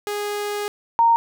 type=tone pair in turn; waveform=sawtooth / sine; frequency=413.1 / 925.4 Hz; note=G#4 / A#5; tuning=-9 / -13 cents; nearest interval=octave + major second; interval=1396 cents; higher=second; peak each=-20 / -12 dBFS; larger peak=second; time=0.07-0.68 / 0.99-1.16 s; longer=first; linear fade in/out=0 ms; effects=none